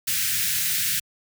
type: band-stop noise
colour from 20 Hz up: white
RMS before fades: -24 dBFS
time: 0.07-1 s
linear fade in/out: 10 ms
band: 180 to 1500 Hz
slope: 48 dB/octave
effects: high-pass 80 Hz 12 dB/octave

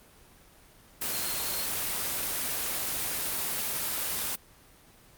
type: tone in noise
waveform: sine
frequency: 4229 Hz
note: C8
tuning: 18 cents sharp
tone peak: -39 dBFS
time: 1.13-1.66 s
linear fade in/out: 10 ms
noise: white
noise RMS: -31 dBFS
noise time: 1.01-4.36 s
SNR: -11 dB
effects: pink hiss -56 dBFS RMS until 5.17 s + Opus 24 kbps

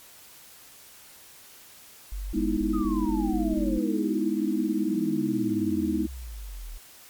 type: tone bursts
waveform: sine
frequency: 47.76 Hz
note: G1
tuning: 44 cents flat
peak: -30 dBFS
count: 7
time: 2.12-3.782 s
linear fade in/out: 0 ms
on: 210 ms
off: 32 ms
type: chord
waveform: sine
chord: E major seventh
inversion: first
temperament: equal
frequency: 207.7 / 246.9 / 311.1 / 329.6 Hz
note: G#3 / B3 / D#4 / E4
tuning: 0 / 0 / 0 / 0 cents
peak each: -29 / -31 / -27 / -30 dBFS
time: 2.33-6.07 s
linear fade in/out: 20 ms
type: exponential sweep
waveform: sine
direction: down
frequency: 1276 to 36.71 Hz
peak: -35 dBFS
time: 2.73-6.78 s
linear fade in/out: 10 ms
effects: white hiss -50 dBFS RMS until 7.09 s + MP3 96 kbps

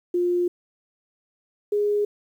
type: tone pair in turn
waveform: sine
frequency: 353.2 / 413.7 Hz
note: F4 / G#4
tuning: +20 / -7 cents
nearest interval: minor third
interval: 273 cents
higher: second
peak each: -19 dBFS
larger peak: neither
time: 0.14-0.48 / 1.72-2.05 s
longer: first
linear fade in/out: 5 ms
effects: 9-bit

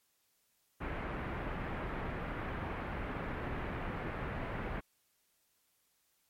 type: low-pass noise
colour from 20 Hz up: pink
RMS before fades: -39 dBFS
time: 0.8-4.81 s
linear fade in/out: 20 ms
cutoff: 2200 Hz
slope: 24 dB/octave
effects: white hiss -75 dBFS RMS until 6.29 s + MP3 64 kbps

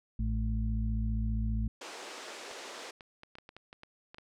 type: harmonic tone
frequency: 55 Hz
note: A1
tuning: in tune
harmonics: 1 / 2 / 4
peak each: -30 / -35 / -37 dBFS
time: 0.19-1.68 s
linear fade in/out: 5 ms
type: band-pass noise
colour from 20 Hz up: pink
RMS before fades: -45 dBFS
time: 1.81-2.91 s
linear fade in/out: 5 ms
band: 340 to 7700 Hz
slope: 24 dB/octave
type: clicks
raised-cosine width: 0.3 ms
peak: -32 dBFS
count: 11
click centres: 2.513 / 3.008 / 3.234 / 3.354 / 3.385 / 3.491 / 3.566 / 3.729 / 3.834 / 4.145 / 4.184 s
effects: none

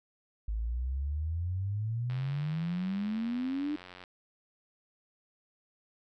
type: exponential sweep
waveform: sine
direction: up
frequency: 51.91 to 304.1 Hz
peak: -30 dBFS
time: 0.48-3.76 s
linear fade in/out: 5 ms
type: click train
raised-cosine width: 0.3 ms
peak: -31 dBFS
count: 177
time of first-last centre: 2.1-4.038 s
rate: 90.8 Hz
effects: none

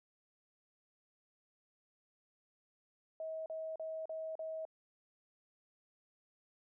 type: tone bursts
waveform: sine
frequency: 639 Hz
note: D#5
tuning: 46 cents sharp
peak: -39 dBFS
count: 5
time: 3.2-4.652 s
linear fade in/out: 2 ms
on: 260 ms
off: 38 ms
effects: none

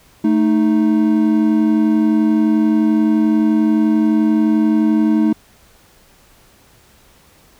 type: tone pair together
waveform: triangle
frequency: 220 / 311.5 Hz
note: A3 / D#4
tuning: 0 / +2 cents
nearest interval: tritone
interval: 602 cents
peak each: -12 dBFS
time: 0.24-5.33 s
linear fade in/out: 5 ms
effects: pink hiss -50 dBFS RMS until 7.59 s

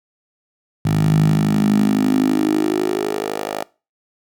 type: tone with high-pass filter sweep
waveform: 10% pulse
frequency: 51.91 Hz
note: G#1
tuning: in tune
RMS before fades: -17 dBFS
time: 0.85-3.63 s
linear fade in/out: 5 ms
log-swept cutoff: 130 to 550 Hz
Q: 5.9
effects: noise-tail reverb RT60 0.3 s tail -22 dB re dry

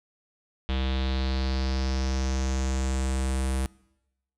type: tone with low-pass filter sweep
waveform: square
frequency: 65.7 Hz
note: C2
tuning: 8 cents sharp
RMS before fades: -27 dBFS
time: 0.69-3.66 s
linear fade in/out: 0 ms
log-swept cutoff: 3400 to 9900 Hz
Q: 4
effects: noise-tail reverb RT60 0.9 s tail -23 dB re dry

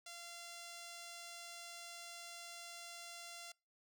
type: tone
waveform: 5% pulse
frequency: 688 Hz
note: F5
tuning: 26 cents flat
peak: -38 dBFS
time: 0.06-3.52 s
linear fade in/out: 5 ms
effects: noise-tail reverb RT60 0.3 s tail -26 dB re dry

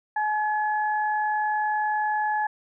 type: tone pair together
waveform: sine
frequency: 850 / 1700 Hz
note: G#5 / G#6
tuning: +40 / +40 cents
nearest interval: octave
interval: 1200 cents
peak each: -23 / -29 dBFS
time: 0.16-2.47 s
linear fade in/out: 5 ms
effects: none

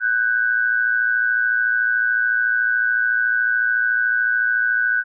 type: tone pair together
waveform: sine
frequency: 1493.2 / 1607 Hz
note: F#6 / G6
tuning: +15 / +43 cents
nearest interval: minor second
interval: 128 cents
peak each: -17 / -22 dBFS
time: 0-5.04 s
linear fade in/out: 50 ms
effects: none

